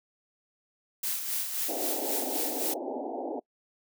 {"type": "noise with tremolo", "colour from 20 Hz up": "blue", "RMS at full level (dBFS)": -30, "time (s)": [1.03, 2.74], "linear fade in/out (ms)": 5, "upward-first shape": "sine", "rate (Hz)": 3.8, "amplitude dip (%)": 50}
{"type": "band-pass noise", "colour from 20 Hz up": "pink", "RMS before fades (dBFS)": -35, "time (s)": [1.68, 3.4], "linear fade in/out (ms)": 10, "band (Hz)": [250, 870], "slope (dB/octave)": 96}
{"effects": ["noise-tail reverb RT60 0.1 s tail -24 dB re dry"]}